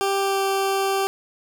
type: tone with pitch glide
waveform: 20% pulse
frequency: 393 to 389.8 Hz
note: G4 to G4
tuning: +4 to -10 cents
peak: -15 dBFS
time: 0.01-1.07 s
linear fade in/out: 0 ms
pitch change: -14 cents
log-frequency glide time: 0.19-0.42 s
effects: none